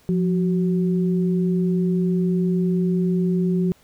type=tone pair together; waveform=sine; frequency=177 / 375 Hz; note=F3 / F#4; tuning=+23 / +23 cents; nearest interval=octave + minor second; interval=1300 cents; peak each=-18 / -25 dBFS; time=0.09-3.72 s; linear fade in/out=0 ms; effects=pink hiss -56 dBFS RMS until 3.83 s

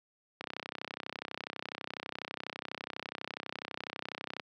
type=click train; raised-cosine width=0.3 ms; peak=-21 dBFS; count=129; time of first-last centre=0.41-4.398 s; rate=32.1 Hz; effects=high-pass 200 Hz 12 dB/octave

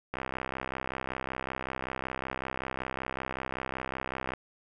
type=click train; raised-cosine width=0.5 ms; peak=-18 dBFS; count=275; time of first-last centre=0.14-4.336 s; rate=65.3 Hz; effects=none

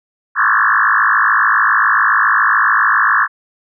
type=tone with frequency modulation; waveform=sine; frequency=1400 Hz; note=F6; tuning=4 cents sharp; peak=-9 dBFS; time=0.35-3.28 s; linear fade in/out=50 ms; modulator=53.6 Hz; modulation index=6.7; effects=none

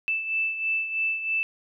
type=beating tone pair; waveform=sine; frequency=2640 / 2643.1 Hz; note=E7 / E7; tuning=+2 / +4 cents; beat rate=3.1 Hz; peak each=-25 / -32 dBFS; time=0.08-1.43 s; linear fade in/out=0 ms; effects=none

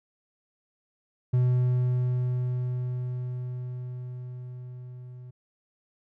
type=tone with level ramp; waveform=triangle; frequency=124.9 Hz; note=B2; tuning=20 cents sharp; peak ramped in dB=-17 to -39 dBFS; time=1.33-5.31 s; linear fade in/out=10 ms; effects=none

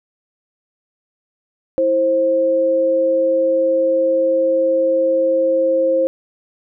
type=tone pair together; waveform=sine; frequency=328 / 529 Hz; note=E4 / C5; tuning=-9 / +19 cents; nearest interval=minor sixth; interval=828 cents; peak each=-22 / -13 dBFS; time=1.78-6.07 s; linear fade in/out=0 ms; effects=none

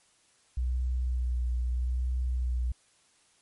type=tone with vibrato; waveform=sine; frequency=61.74 Hz; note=B1; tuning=in tune; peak=-26 dBFS; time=0.57-2.72 s; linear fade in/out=5 ms; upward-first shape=sine; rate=0.79 Hz; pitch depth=26 cents each way; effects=white hiss -65 dBFS RMS until 3.41 s + MP3 48 kbps

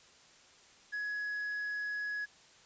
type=tone with tanh clipping; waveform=sine; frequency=1679 Hz; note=G#6; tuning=18 cents sharp; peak=-35 dBFS; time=0.92-2.26 s; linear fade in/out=20 ms; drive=2 dB; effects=white hiss -60 dBFS RMS until 2.65 s + resampled to 16000 Hz

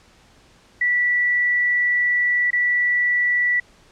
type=tone with dropouts; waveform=sine; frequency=1957 Hz; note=B6; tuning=16 cents flat; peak=-16 dBFS; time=0.81-3.6 s; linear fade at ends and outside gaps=5 ms; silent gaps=2.506-2.53 s; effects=pink hiss -53 dBFS RMS until 3.91 s + low-pass 7000 Hz 12 dB/octave

